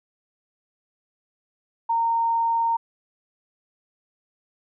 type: tone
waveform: sine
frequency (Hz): 921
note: A#5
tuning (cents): -21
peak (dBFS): -19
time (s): 1.89-2.77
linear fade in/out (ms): 10
effects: none